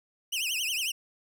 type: tone with vibrato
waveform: sawtooth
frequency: 2794 Hz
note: F7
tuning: in tune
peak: -25 dBFS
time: 0.32-0.92 s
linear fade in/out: 10 ms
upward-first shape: triangle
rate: 11 Hz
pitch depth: 240 cents each way
effects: none